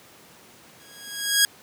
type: tone with exponential growth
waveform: 10% pulse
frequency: 1646 Hz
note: G#6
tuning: 16 cents flat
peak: -5 dBFS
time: 0.8-1.45 s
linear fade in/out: 1 ms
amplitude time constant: 140 ms
effects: pink hiss -50 dBFS RMS until 1.62 s + high-pass 150 Hz 12 dB/octave